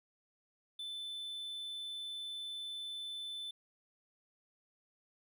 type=tone; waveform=triangle; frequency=3520 Hz; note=A7; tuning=in tune; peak=-39 dBFS; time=0.79-3.51 s; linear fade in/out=5 ms; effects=none